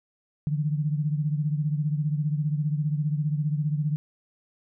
sine beating tone pair, 147.9 / 162.9 Hz, D3 / E3, +13 / -20 cents, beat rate 15 Hz, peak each -24 / -30 dBFS, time 0.47-3.96 s, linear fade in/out 0 ms, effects none

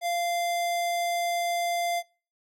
square tone, 693 Hz, F5, 14 cents flat, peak -26 dBFS, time 0.01-2.03 s, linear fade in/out 50 ms, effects noise-tail reverb RT60 0.4 s tail -26 dB re dry + AAC 64 kbps

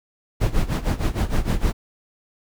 brown noise with tremolo, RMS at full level -17 dBFS, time 0.4-1.73 s, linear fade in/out 20 ms, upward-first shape sine, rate 6.5 Hz, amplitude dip 85%, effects none

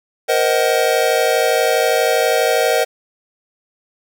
square chord, C half-diminished seventh, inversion third, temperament just, 470.9 / 523.3 / 627.9 / 753.5 Hz, Bb4 / C5 / Eb5 / Gb5, +18 / 0 / +16 / +31 cents, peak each -19 / -20 / -19 / -21 dBFS, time 0.28-2.85 s, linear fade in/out 20 ms, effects none

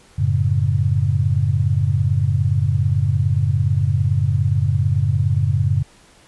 sine chord, F# minor, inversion none, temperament equal with one note detuned, 92.5 / 110 / 139.47 Hz, F#2 / A2 / C#3, 0 / 0 / +11 cents, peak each -19 dBFS, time 0.18-5.83 s, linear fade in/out 10 ms, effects pink hiss -50 dBFS RMS until 6.27 s + resampled to 24000 Hz

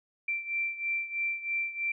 sine beating tone pair, 2349 / 2352.1 Hz, D7 / D7, 0 / +2 cents, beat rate 3.1 Hz, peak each -31 / -35 dBFS, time 0.28-1.92 s, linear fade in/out 5 ms, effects none

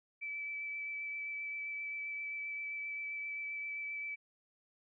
sine tone with vibrato, 2310 Hz, D7, 29 cents flat, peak -38 dBFS, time 0.21-4.16 s, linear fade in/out 20 ms, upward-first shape triangle, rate 7.6 Hz, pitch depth 14 cents each way, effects none

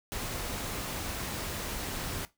pink noise, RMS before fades -36 dBFS, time 0.12-2.25 s, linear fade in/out 0 ms, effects noise-tail reverb RT60 0.2 s tail -17 dB re dry

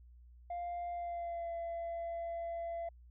sine tone with pitch glide, 698.5 to 676.7 Hz, F5 to E5, 0 to +45 cents, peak -35 dBFS, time 0.5-2.89 s, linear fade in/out 5 ms, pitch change -55 cents, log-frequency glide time 0.92-1.53 s, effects tanh soft clip ceiling -36 dBFS + added 60 Hz sine -55 dBFS peak until 3.1 s

